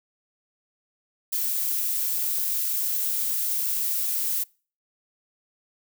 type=noise; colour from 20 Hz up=violet; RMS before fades=-26 dBFS; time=1.32-4.44 s; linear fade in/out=10 ms; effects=noise-tail reverb RT60 0.4 s tail -26 dB re dry